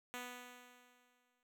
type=tone with exponential decay; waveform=5% pulse; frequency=246.9 Hz; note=B3; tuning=in tune; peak=-31 dBFS; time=0.14-1.43 s; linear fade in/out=0 ms; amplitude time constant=280 ms; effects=none